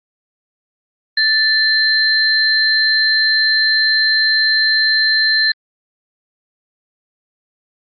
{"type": "tone pair together", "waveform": "sine", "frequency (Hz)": [1760, 4119], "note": ["A6", "C8"], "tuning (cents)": [0, -28], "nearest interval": "octave + minor third", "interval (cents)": 1472, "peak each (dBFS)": -14, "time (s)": [1.17, 5.52], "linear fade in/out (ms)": 5, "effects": ["Opus 32 kbps"]}